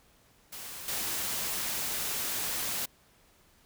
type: noise with level steps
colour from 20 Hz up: white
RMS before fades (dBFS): -42 / -33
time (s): 0.52-2.86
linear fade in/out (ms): 10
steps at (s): 0.88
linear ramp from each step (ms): 2
effects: pink hiss -63 dBFS RMS until 3.65 s